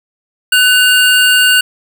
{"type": "tone pair together", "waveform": "square", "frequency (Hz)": [1498, 2817], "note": ["F#6", "F7"], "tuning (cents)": [21, 14], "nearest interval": "major seventh", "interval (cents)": 1093, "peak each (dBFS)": -10, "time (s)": [0.52, 1.61], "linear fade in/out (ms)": 5, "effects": []}